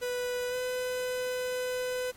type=tone with pitch glide; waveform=45% pulse; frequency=493.9 to 502.5 Hz; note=B4 to B4; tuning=0 to +30 cents; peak=-30 dBFS; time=0.01-2.12 s; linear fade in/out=20 ms; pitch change=+30 cents; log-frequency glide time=0.49-0.55 s; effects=pink hiss -55 dBFS RMS until 2.16 s + MP3 64 kbps